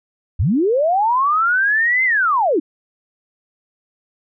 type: linear two-way sweep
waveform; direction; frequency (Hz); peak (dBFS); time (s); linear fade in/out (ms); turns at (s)
sine; up then down; 61.74 to 2093 to 264.9; -13; 0.39-2.6; 10; 2.04
effects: none